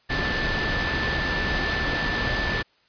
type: tone in noise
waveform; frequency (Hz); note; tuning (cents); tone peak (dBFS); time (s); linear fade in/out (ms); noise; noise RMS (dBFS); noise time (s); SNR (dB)
sine; 1760; A6; 0; -27; 0.09-2.63; 20; pink; -26; 0.09-2.63; -4
effects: white hiss -62 dBFS RMS until 2.88 s + resampled to 11025 Hz